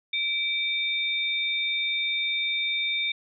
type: tone pair together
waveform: sine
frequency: 2321 / 3645 Hz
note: D7 / A#7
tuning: -21 / -40 cents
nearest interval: minor sixth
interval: 781 cents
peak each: -27 dBFS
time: 0.13-3.12 s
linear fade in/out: 5 ms
effects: none